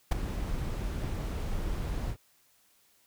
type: noise with ADSR envelope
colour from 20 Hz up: brown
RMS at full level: -19 dBFS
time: 0.11-2.17 s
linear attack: 11 ms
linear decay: 11 ms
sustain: -14 dB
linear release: 75 ms
effects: white hiss -66 dBFS RMS until 3.06 s